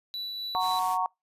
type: tone with tremolo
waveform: triangle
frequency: 3951 Hz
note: B7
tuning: in tune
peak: -30 dBFS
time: 0.14-0.79 s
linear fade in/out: 0 ms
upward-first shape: triangle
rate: 3.9 Hz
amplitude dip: 25%
type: chord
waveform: sine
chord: F# major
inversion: none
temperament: just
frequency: 740 / 925 / 1110 Hz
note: F#5 / A#5 / C#6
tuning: 0 / -14 / +2 cents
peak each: -29 dBFS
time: 0.55-1.06 s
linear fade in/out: 0 ms
type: noise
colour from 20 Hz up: white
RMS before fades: -42 dBFS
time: 0.59-0.98 s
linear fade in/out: 50 ms
effects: noise-tail reverb RT60 0.2 s tail -26 dB re dry + resampled to 32000 Hz